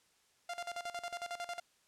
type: tone with tremolo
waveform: sawtooth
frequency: 697 Hz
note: F5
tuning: 4 cents flat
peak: -34 dBFS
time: 0.49-1.6 s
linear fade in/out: 5 ms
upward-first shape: square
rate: 11 Hz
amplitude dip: 80%
effects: white hiss -71 dBFS RMS until 1.87 s + low-pass 9000 Hz 12 dB/octave